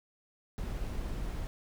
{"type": "noise", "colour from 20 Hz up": "brown", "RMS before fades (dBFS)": -36, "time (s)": [0.58, 1.47], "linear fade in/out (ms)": 0, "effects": []}